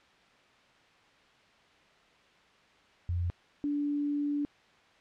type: tone pair in turn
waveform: sine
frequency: 87.31 / 290.2 Hz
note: F2 / D4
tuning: 0 / -21 cents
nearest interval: octave + major sixth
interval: 2079 cents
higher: second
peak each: -28 dBFS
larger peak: neither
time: 3.09-3.3 / 3.64-4.45 s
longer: second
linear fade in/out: 0 ms
effects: white hiss -61 dBFS RMS until 5 s + low-pass 3000 Hz 12 dB/octave